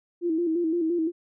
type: tone with vibrato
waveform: sine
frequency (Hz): 333.4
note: E4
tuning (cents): +20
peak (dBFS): -22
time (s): 0.21-1.12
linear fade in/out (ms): 50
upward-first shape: square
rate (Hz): 5.8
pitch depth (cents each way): 68
effects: none